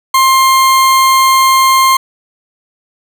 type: tone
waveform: 40% pulse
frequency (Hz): 1058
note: C6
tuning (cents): +19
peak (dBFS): -5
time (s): 0.14-1.97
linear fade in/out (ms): 5
effects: none